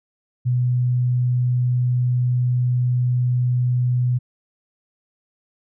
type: tone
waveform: sine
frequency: 124.1 Hz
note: B2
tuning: 9 cents sharp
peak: -16 dBFS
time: 0.45-4.19 s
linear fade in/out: 20 ms
effects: none